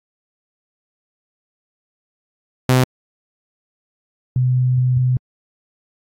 sawtooth / sine tone pair in turn, 128 / 126.68 Hz, C3 / B2, -38 / +44 cents, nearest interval unison, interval 18 cents, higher first, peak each -7 / -13 dBFS, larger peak first, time 2.69-2.84 / 4.36-5.17 s, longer second, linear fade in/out 2 ms, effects AAC 48 kbps

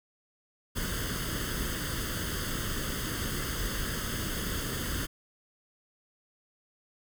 pink noise with comb filter, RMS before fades -33 dBFS, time 0.75-5.07 s, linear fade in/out 20 ms, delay 0.62 ms, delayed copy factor +0.75, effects none

